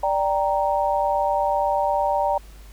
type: chord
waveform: sine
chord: G minor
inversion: second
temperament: equal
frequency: 587.3 / 784 / 932.3 Hz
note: D5 / G5 / Bb5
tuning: 0 / 0 / 0 cents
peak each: -23 dBFS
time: 0.03-2.38 s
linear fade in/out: 5 ms
effects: added 50 Hz sine -41 dBFS peak until 2.72 s + pink hiss -51 dBFS RMS until 2.72 s